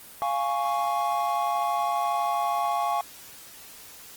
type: chord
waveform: triangle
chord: Db major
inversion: first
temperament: equal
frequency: 698.5 / 830.6 / 1108.7 Hz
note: F5 / Ab5 / Db6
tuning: 0 / 0 / 0 cents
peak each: -26 dBFS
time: 0.22-3.01 s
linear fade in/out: 0 ms
effects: white hiss -46 dBFS RMS until 4.16 s + Opus 24 kbps